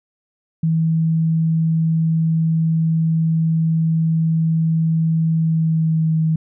sine tone with pitch glide, 161.9 to 159.39 Hz, E3 to D#3, -31 to +42 cents, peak -14 dBFS, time 0.63-6.36 s, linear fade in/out 5 ms, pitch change -27 cents, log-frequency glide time 5.36-6.18 s, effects none

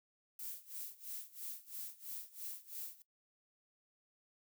violet noise with tremolo, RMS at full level -44 dBFS, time 0.39-3.02 s, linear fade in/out 2 ms, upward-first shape sine, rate 3 Hz, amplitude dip 90%, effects noise-tail reverb RT60 0.1 s tail -19 dB re dry

